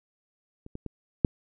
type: clicks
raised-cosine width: 3 ms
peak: -30 / -24 / -22 / -6 dBFS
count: 4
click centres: 0.664 / 0.754 / 0.863 / 1.248 s
effects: none